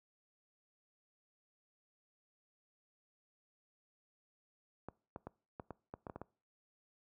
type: clicks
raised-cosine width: 1 ms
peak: -30 dBFS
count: 10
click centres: 4.886 / 5.161 / 5.27 / 5.598 / 5.707 / 5.939 / 6.068 / 6.098 / 6.16 / 6.216 s
effects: noise-tail reverb RT60 0.4 s tail -23 dB re dry + high-pass 60 Hz 12 dB/octave